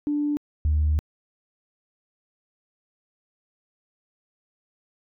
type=tone pair in turn; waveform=sine; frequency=293.7 / 75.8 Hz; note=D4 / D#2; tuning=0 / -45 cents; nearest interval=octave + major seventh; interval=2345 cents; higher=first; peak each=-21 / -17 dBFS; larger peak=second; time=0.07-0.37 / 0.65-0.99 s; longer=second; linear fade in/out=0 ms; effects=tanh soft clip ceiling -15 dBFS

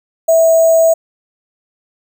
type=tone with sample-and-hold; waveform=sine; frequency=654 Hz; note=E5; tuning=14 cents flat; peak=-6 dBFS; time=0.28-0.94 s; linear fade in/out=10 ms; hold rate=7350 Hz; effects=none

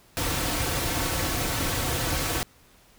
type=noise with comb filter; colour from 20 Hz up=pink; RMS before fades=-27 dBFS; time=0.17-2.43 s; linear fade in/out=0 ms; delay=4.9 ms; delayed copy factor=-0.55; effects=pink hiss -57 dBFS RMS until 2.98 s

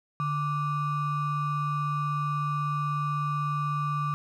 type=ring-modulated tone; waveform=triangle; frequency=659.3 Hz; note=E5; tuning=in tune; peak=-21 dBFS; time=0.2-4.14 s; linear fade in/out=0 ms; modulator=512 Hz; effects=none

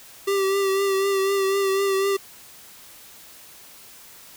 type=tone with vibrato; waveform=square; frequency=391.1 Hz; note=G4; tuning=4 cents flat; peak=-20 dBFS; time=0.27-2.17 s; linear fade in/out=10 ms; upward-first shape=triangle; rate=4 Hz; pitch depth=36 cents each way; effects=white hiss -46 dBFS RMS until 4.36 s

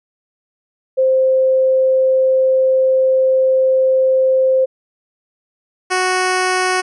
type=tone pair in turn; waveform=sine / 10% pulse; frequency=523.3 / 369.3 Hz; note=C5 / F#4; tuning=0 / -3 cents; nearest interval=tritone; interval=603 cents; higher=first; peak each=-10 / -6 dBFS; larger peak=second; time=0.97-4.66 / 5.9-6.82 s; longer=first; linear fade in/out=20 ms; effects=resampled to 24000 Hz

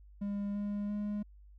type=tone with pitch steps; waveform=triangle; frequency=202.2 / 204.7 / 207.2 Hz; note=G#3 / G#3 / G#3; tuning=-46 / -25 / -4 cents; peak=-31 dBFS; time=0.21-1.23 s; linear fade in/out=10 ms; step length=340 ms; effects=added 50 Hz sine -53 dBFS peak until 1.58 s

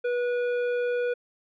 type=tone with hard clipping; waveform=sine; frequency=487.3 Hz; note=B4; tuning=23 cents flat; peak=-26 dBFS; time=0.04-1.14 s; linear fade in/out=10 ms; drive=11 dB; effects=low-pass 3000 Hz 12 dB/octave

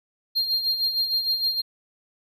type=tone with tremolo; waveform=triangle; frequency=4205 Hz; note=C8; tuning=8 cents sharp; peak=-18 dBFS; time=0.35-1.62 s; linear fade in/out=20 ms; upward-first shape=sine; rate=6.5 Hz; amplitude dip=60%; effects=none

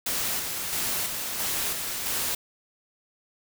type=noise with tremolo; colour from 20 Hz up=white; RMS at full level=-28 dBFS; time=0.06-2.35 s; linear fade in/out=5 ms; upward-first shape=square; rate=1.5 Hz; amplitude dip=35%; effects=none

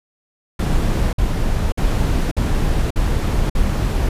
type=noise bursts; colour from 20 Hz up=brown; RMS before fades=-17 dBFS; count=6; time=0.59-4.09 s; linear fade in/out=5 ms; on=540 ms; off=52 ms; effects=resampled to 32000 Hz

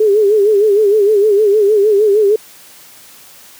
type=tone with vibrato; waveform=sine; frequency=415.3 Hz; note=G#4; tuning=in tune; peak=-7 dBFS; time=0-2.36 s; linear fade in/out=5 ms; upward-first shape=sine; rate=6.5 Hz; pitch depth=93 cents each way; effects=white hiss -40 dBFS RMS until 3.59 s + high-pass 100 Hz 12 dB/octave

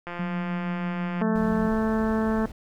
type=click train; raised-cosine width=0.5 ms; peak=-20 dBFS; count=201; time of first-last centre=0.07-1.219 s; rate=174 Hz
type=tone; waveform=sine; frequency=180.1 Hz; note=F#3; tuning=46 cents flat; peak=-27 dBFS; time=0.19-1.69 s; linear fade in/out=5 ms
type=harmonic tone; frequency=220 Hz; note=A3; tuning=in tune; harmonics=1 / 2 / 3 / 4 / 5 / 6 / 7 / 8; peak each=-23 / -29 / -33 / -35 / -37 / -39 / -40 / -41 dBFS; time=1.21-2.46 s; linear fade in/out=5 ms
type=noise; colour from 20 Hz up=brown; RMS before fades=-37 dBFS; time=1.35-2.52 s; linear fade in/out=5 ms
effects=none

